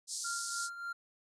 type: band-pass noise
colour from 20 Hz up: white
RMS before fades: -40 dBFS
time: 0.07-0.7 s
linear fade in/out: 50 ms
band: 4300 to 9200 Hz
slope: 48 dB/octave
type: tone with tremolo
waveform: triangle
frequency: 1390 Hz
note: F6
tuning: 9 cents flat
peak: -34 dBFS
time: 0.24-0.93 s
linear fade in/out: 10 ms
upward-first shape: triangle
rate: 3.4 Hz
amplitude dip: 65%
effects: none